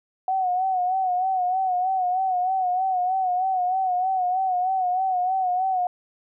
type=tone with vibrato; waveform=sine; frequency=742 Hz; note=F#5; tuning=5 cents sharp; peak=-20 dBFS; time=0.28-5.87 s; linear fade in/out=2 ms; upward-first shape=sine; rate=3.2 Hz; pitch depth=58 cents each way; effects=none